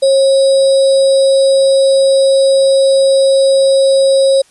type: tone with sample-and-hold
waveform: sine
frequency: 541 Hz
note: C#5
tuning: 42 cents flat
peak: -6 dBFS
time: 0.02-4.42 s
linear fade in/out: 10 ms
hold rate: 4410 Hz
effects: white hiss -49 dBFS RMS until 4.5 s + resampled to 24000 Hz